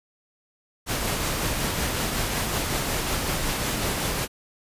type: noise with tremolo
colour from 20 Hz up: pink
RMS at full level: -25 dBFS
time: 0.86-4.28 s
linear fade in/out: 50 ms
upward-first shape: triangle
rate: 5.4 Hz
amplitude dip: 30%
effects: resampled to 32000 Hz